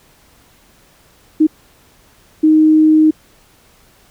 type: tone bursts at uneven times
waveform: sine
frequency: 311.4 Hz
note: D#4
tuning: 2 cents sharp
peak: -6 dBFS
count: 2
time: 1.4-1.47 / 2.43-3.11 s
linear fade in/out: 10 ms
effects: pink hiss -50 dBFS RMS until 4.1 s